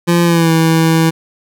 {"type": "tone with pitch glide", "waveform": "25% pulse", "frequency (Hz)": [172, 162.63], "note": ["F3", "E3"], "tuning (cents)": [-26, -23], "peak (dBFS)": -5, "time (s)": [0.07, 1.11], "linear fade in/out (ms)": 20, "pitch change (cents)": -97, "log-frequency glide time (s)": [0.24, 0.52], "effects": []}